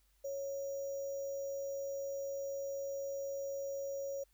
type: tone with sample-and-hold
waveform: sine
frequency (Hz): 552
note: C#5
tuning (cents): -7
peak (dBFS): -37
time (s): 0.24-4.24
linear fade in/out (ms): 10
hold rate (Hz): 6300
effects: added 49 Hz sine -70 dBFS peak until 4.33 s + white hiss -75 dBFS RMS until 4.33 s